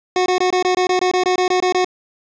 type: tone bursts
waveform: 25% pulse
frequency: 365.9 Hz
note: F#4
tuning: 19 cents flat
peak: -10 dBFS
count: 14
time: 0.16-1.846 s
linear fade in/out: 2 ms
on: 100 ms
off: 22 ms
effects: resampled to 16000 Hz + 7-bit